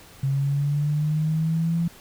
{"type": "exponential sweep", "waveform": "sine", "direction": "up", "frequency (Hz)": [135.4, 170], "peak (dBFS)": -20, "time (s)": [0.23, 1.88], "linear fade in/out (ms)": 5, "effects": ["pink hiss -48 dBFS RMS until 2 s"]}